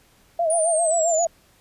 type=tone with vibrato; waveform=sine; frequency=658 Hz; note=E5; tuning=3 cents flat; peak=-18 dBFS; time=0.39-1.27 s; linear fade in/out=5 ms; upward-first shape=sine; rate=7.5 Hz; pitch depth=90 cents each way
type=linear sweep; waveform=sine; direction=down; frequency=9590 to 6750 Hz; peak=-23 dBFS; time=0.5-1.25 s; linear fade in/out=2 ms
effects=pink hiss -57 dBFS RMS until 1.6 s + resampled to 32000 Hz